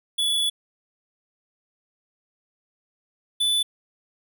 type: tone pair in turn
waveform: square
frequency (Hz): 3425 / 3487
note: A7 / A7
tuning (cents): -47 / -16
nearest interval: unison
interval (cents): 31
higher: second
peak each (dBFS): -21 / -20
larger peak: second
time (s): 0.18-0.5 / 3.4-3.63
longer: first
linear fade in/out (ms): 10
effects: none